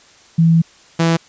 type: tone pair in turn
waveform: sine / sawtooth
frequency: 164.81 / 165.6 Hz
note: E3 / E3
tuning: 0 / +8 cents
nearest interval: unison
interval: 8 cents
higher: second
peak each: -8 dBFS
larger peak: neither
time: 0.38-0.62 / 0.99-1.17 s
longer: first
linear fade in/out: 10 ms
effects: white hiss -47 dBFS RMS until 1.28 s + resampled to 16000 Hz